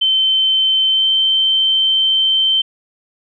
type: tone with pitch glide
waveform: sine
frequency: 3087 to 3107 Hz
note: G7 to G7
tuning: -27 to -16 cents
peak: -11 dBFS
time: 0.01-2.62 s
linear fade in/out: 10 ms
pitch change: +11 cents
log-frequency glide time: 0.91-1.06 s
effects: none